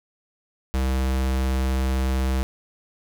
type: tone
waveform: square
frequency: 65.41 Hz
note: C2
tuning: in tune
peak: -21 dBFS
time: 0.74-2.43 s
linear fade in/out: 0 ms
effects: none